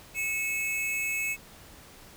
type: tone pair together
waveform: square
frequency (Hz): 2200 / 2591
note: C#7 / E7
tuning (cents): -14 / -30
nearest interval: minor third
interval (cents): 284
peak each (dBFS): -34 / -30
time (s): 0.14-1.37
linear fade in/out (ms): 50
effects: pink hiss -51 dBFS RMS until 2.16 s